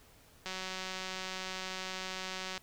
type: click train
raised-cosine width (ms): 0.2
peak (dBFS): -22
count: 397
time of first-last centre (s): 0.46-2.578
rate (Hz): 187
effects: pink hiss -61 dBFS RMS until 2.62 s